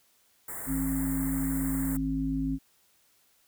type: band-stop noise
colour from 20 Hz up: white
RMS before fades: -38 dBFS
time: 0.48-1.97 s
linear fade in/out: 5 ms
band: 2100 to 7300 Hz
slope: 96 dB/octave
type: harmonic tone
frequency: 53.6 Hz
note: A1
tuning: 45 cents flat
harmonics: 1 / 3 / 5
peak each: -34 / -35 / -28 dBFS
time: 0.66-2.59 s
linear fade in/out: 50 ms
effects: white hiss -66 dBFS RMS until 3.47 s